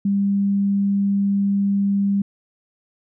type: tone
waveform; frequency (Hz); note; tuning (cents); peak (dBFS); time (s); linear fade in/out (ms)
sine; 199.2; G3; +28; -16; 0.05-2.22; 5
effects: none